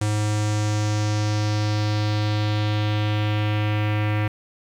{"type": "tone with low-pass filter sweep", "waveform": "square", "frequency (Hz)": 105.7, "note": "G#2", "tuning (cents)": 31, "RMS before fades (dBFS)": -22, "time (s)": [0.01, 4.28], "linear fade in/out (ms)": 5, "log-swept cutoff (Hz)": [8400, 2300], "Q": 2.4, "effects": ["8-bit"]}